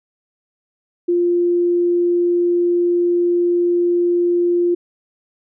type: tone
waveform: sine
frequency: 349.2 Hz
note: F4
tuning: in tune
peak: -13 dBFS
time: 1.08-4.75 s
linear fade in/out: 10 ms
effects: none